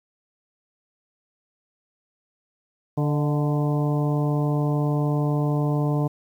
harmonic tone with a mistuned harmonic, 146.83 Hz, D3, in tune, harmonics 1 / 2 / 3 / 4 / 5 / 6 / 7, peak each -21 / -27 / -31 / -33 / -35 / -37 / -38 dBFS, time 2.97-6.08 s, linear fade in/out 10 ms, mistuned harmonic 4, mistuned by +46 cents, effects 9-bit

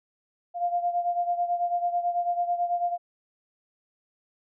sine beating tone pair, 698.5 / 707.6 Hz, F5 / F5, 0 / +23 cents, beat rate 9.1 Hz, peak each -25 / -30 dBFS, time 0.54-2.98 s, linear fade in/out 50 ms, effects none

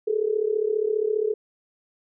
sine tone with amplitude modulation, 429.4 Hz, A4, 42 cents flat, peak -17 dBFS, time 0.07-1.34 s, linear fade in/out 10 ms, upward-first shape sine, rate 34.9 Hz, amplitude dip 85%, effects none

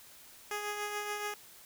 10% pulse tone with tremolo, 415.3 Hz, G#4, in tune, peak -25 dBFS, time 0.51-1.34 s, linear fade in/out 2 ms, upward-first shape triangle, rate 7 Hz, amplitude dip 45%, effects white hiss -55 dBFS RMS until 1.65 s

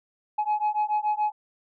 sine beating tone pair, 842 / 849 Hz, G#5 / G#5, +24 / +38 cents, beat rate 7 Hz, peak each -24 dBFS, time 0.38-1.32 s, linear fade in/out 10 ms, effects tanh soft clip ceiling -19 dBFS

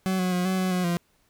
40% pulse tone with pitch steps, 188.1 / 183 / 179.8 / 187.6 / 185.8 / 181.5 / 172.9 Hz, F#3 / F#3 / F#3 / F#3 / F#3 / F#3 / F3, +29 / -19 / -49 / +24 / +7 / -33 / -17 cents, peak -22 dBFS, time 0.06-0.97 s, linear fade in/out 0 ms, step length 130 ms, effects pink hiss -66 dBFS RMS until 1.29 s

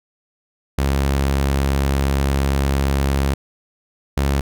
sawtooth tone pair in turn, 68.7 / 69.22 Hz, C#2 / C#2, -15 / -2 cents, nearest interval unison, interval 13 cents, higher second, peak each -12 dBFS, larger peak neither, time 0.78-3.34 / 4.17-4.41 s, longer first, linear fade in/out 5 ms, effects none

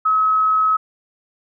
sine tone, 1282 Hz, E6, 49 cents flat, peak -13 dBFS, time 0.05-0.77 s, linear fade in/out 10 ms, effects none

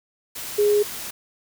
sine tone in noise, 414.5 Hz, G#4, 3 cents flat, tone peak -15 dBFS, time 0.58-0.83 s, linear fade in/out 10 ms, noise white, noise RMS -33 dBFS, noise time 0.35-1.11 s, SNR +15 dB, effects none

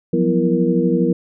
sine tone cluster, 173.9 / 186.2 / 248 / 334.6 / 470.1 Hz, F3 / F#3 / B3 / E4 / A#4, -7 / +11 / +7 / +26 / +15 cents, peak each -20 dBFS, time 0.13-1.13 s, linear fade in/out 5 ms, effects none

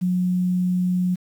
sine tone with quantisation, 181.1 Hz, F#3, 37 cents flat, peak -18 dBFS, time 0.01-1.16 s, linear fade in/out 20 ms, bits 8, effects none

